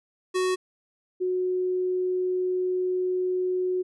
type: tone pair in turn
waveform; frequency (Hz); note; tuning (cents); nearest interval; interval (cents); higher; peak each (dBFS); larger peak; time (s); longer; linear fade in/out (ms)
square / sine; 370 / 366.6; F#4 / F#4; 0 / -16; unison; 16; first; -23; neither; 0.34-0.56 / 1.2-3.83; second; 20
effects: resampled to 24000 Hz